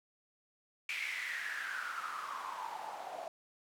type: noise with band-pass filter sweep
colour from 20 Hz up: white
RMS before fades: -41 dBFS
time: 0.89-3.28 s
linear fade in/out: 2 ms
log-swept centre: 2400 to 670 Hz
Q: 7.8
effects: none